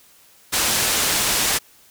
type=low-pass noise; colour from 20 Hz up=white; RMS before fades=-20 dBFS; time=0.52-1.59 s; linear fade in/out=20 ms; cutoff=9800 Hz; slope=12 dB/octave; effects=white hiss -52 dBFS RMS until 1.9 s